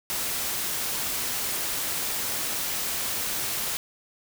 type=noise; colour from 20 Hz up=white; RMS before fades=-29 dBFS; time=0.1-3.77 s; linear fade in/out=0 ms; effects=none